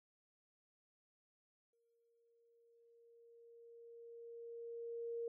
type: tone with exponential growth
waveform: sine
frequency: 466.2 Hz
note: A#4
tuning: in tune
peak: -39 dBFS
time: 1.73-5.28 s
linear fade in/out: 2 ms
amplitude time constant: 770 ms
effects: none

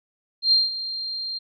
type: tone with ADSR envelope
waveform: sine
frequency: 4186 Hz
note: C8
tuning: in tune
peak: -13 dBFS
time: 0.42-1.39 s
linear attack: 100 ms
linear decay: 180 ms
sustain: -14 dB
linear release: 17 ms
effects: none

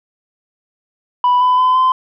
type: tone with pitch steps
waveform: sine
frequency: 987.8 / 1001.6 / 1015.6 / 1029.7 Hz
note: B5 / B5 / B5 / C6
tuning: 0 / +24 / +48 / -28 cents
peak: -7 dBFS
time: 1.24-1.92 s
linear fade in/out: 2 ms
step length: 170 ms
effects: tanh soft clip ceiling -8 dBFS

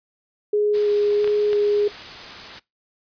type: tone with vibrato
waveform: sine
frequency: 415.3 Hz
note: G#4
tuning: in tune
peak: -16 dBFS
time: 0.53-1.88 s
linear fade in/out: 5 ms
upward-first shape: square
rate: 1.5 Hz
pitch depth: 8 cents each way
type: noise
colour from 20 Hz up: white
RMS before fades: -36 dBFS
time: 0.73-2.6 s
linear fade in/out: 20 ms
type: clicks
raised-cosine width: 0.3 ms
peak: -16 dBFS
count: 3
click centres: 1.244 / 1.276 / 1.531 s
effects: noise-tail reverb RT60 0.2 s tail -22 dB re dry + resampled to 11025 Hz

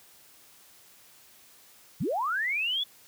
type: linear sweep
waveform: sine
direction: up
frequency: 101.5 to 3489 Hz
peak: -26 dBFS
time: 2-2.84 s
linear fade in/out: 10 ms
effects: white hiss -56 dBFS RMS until 3.07 s + high-pass 60 Hz 12 dB/octave

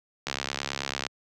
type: click train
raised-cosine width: 0.2 ms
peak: -11 dBFS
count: 56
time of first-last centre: 0.27-1.066 s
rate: 69.1 Hz
effects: high-pass 100 Hz 12 dB/octave

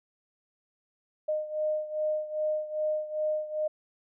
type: beating tone pair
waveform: sine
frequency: 613 / 615.5 Hz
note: D#5 / D#5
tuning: -26 / -19 cents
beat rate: 2.5 Hz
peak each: -29 / -33 dBFS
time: 1.28-3.68 s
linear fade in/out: 10 ms
effects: none

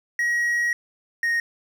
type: tone pair in turn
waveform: triangle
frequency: 1901 / 1861.9 Hz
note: A#6 / A#6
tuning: +33 / -3 cents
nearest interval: unison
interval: 36 cents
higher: first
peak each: -18 dBFS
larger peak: neither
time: 0.19-0.73 / 1.23-1.4 s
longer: first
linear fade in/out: 2 ms
effects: none

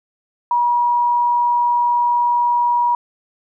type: tone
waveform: sine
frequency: 961 Hz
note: B5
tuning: 48 cents flat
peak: -13 dBFS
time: 0.51-2.95 s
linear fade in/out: 2 ms
effects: none

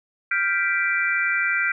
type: chord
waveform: sine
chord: G dominant seventh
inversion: third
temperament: equal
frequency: 1396.9 / 1568 / 1975.5 / 2349 Hz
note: F6 / G6 / B6 / D7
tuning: 0 / 0 / 0 / 0 cents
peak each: -25 dBFS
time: 0.31-1.72 s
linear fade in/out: 5 ms
effects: none

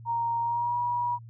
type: tone with pitch glide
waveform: sine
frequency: 932.3 to 964.1 Hz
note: A#5 to B5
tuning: 0 to -42 cents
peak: -25 dBFS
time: 0.05-1.19 s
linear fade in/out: 50 ms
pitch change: +58 cents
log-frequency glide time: 0.41-0.77 s
effects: added 115 Hz sine -43 dBFS peak until 1.29 s

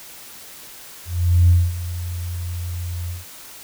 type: tone with ADSR envelope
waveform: sine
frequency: 87.31 Hz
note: F2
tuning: in tune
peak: -8 dBFS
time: 1.05-3.25 s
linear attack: 440 ms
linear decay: 230 ms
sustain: -16 dB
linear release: 150 ms
effects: tanh soft clip ceiling -4 dBFS + white hiss -40 dBFS RMS until 3.63 s

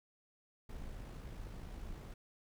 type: noise with amplitude modulation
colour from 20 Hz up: brown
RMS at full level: -45 dBFS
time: 0.69-2.14 s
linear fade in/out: 5 ms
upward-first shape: sine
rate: 55.3 Hz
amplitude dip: 35%
effects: none

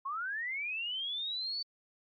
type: linear sweep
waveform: sine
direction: up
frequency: 1046.5 to 4561 Hz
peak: -34 dBFS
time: 0.05-1.63 s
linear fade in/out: 10 ms
effects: Opus 48 kbps

